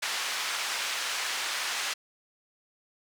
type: band-pass noise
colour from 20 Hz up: pink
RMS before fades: -32 dBFS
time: 0.02-1.94 s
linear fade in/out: 10 ms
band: 1300 to 6900 Hz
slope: 12 dB/octave
effects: none

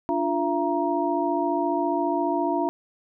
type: tone cluster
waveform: sine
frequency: 293.2 / 347.8 / 677 / 940 Hz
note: D4 / F4 / E5 / A#5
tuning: -3 / -7 / +46 / +14 cents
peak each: -27 dBFS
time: 0.09-2.69 s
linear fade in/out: 0 ms
effects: none

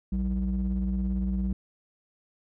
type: ring-modulated tone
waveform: triangle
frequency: 66.4 Hz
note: C2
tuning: 26 cents sharp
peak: -20 dBFS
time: 0.12-1.53 s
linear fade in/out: 5 ms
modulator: 124 Hz
effects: none

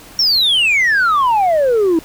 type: exponential sweep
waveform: sine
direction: down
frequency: 5600 to 314.1 Hz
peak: -8 dBFS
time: 0.19-1.99 s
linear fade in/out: 2 ms
effects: tanh soft clip ceiling -9 dBFS + pink hiss -39 dBFS RMS until 2.04 s

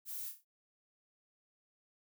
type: noise with echo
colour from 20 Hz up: violet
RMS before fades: -43 dBFS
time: 0.05-0.33 s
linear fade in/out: 50 ms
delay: 30 ms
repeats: 4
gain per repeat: -7 dB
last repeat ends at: 0.45 s
effects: none

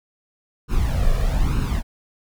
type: noise with flanger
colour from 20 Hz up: brown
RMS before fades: -19 dBFS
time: 0.68-1.83 s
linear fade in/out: 50 ms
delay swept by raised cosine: 0.74 to 1.73 ms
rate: 1.1 Hz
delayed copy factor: +0.7
effects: none

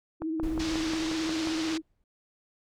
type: tone with vibrato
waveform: sine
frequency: 319.9 Hz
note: D#4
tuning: 48 cents sharp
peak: -28 dBFS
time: 0.2-1.82 s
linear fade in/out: 50 ms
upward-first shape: triangle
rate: 16 Hz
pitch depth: 52 cents each way
type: click train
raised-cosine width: 1 ms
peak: -21 dBFS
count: 8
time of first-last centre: 0.22-1.472 s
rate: 5.59 Hz
type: noise with exponential decay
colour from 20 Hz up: brown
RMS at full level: -33 dBFS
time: 0.43-2.04 s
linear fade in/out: 2 ms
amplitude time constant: 350 ms
type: low-pass noise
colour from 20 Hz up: white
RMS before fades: -37 dBFS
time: 0.59-1.78 s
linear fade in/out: 10 ms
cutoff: 5600 Hz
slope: 24 dB/octave
effects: none

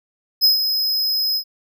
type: tone with ADSR envelope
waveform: square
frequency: 5090 Hz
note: D#8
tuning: 39 cents sharp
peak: -10 dBFS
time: 0.41-1.44 s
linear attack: 34 ms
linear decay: 130 ms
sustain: -8 dB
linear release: 79 ms
effects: none

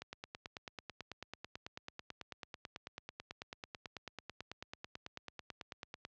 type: click train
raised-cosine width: 0.2 ms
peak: -26 dBFS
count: 56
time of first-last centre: 0.02-6.051 s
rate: 9.12 Hz
effects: high-pass 60 Hz 12 dB/octave + low-pass 5000 Hz 12 dB/octave

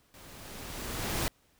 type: noise with level ramp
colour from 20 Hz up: pink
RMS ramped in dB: -52 to -30 dBFS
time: 0.14-1.28 s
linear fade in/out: 0 ms
effects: pink hiss -67 dBFS RMS until 1.59 s

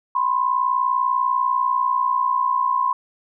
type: tone pair together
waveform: sine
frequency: 1000 / 1060.1 Hz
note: B5 / C6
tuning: +21 / +22 cents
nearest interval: minor second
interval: 101 cents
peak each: -20 dBFS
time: 0.15-2.93 s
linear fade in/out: 5 ms
effects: none

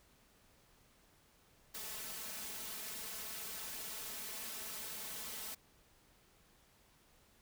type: noise with comb filter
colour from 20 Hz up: white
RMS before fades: -45 dBFS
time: 1.74-5.55 s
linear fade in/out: 10 ms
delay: 4.6 ms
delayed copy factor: +1
effects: pink hiss -68 dBFS RMS until 7.41 s

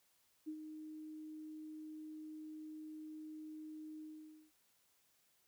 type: tone with ADSR envelope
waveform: sine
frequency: 309.9 Hz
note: D#4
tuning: 7 cents flat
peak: -40 dBFS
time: 0.46-4.52 s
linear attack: 23 ms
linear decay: 75 ms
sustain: -7 dB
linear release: 510 ms
effects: white hiss -75 dBFS RMS until 5.47 s

